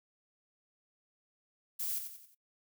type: noise with echo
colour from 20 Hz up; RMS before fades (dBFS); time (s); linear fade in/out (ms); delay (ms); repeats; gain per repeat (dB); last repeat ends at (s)
violet; -36; 1.79-1.99; 10; 90; 4; -7; 2.35
effects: noise-tail reverb RT60 0.1 s tail -20 dB re dry